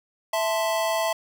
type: chord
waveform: square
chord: A minor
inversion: second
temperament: equal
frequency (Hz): 659.3 / 880 / 1046.5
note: E5 / A5 / C6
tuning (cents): 0 / 0 / 0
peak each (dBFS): -25 / -29 / -31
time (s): 0.33-1.13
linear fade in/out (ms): 5
effects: none